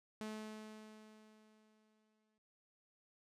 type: tone with exponential decay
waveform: sawtooth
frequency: 215.9 Hz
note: A3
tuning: 33 cents flat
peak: -38 dBFS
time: 0.21-2.38 s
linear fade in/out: 0 ms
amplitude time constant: 470 ms
effects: low-pass 10000 Hz 12 dB/octave